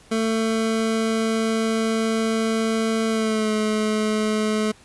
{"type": "tone with pitch glide", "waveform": "25% pulse", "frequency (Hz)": [223.2, 215], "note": ["A3", "A3"], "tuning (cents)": [25, -40], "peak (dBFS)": -16, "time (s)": [0.11, 4.72], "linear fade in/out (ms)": 10, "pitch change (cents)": -65, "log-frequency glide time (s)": [3.09, 3.52], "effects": ["pink hiss -51 dBFS RMS until 4.84 s", "resampled to 24000 Hz"]}